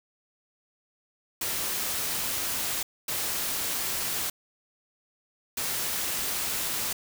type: noise bursts at uneven times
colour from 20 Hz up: white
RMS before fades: -30 dBFS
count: 3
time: 1.41-2.83 / 3.08-4.3 / 5.57-6.93 s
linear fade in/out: 5 ms
effects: none